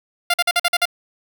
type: tone bursts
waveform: 10% pulse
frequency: 698.5 Hz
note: F5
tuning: in tune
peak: -6 dBFS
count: 7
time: 0.3-0.855 s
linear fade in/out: 5 ms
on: 39 ms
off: 47 ms
effects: none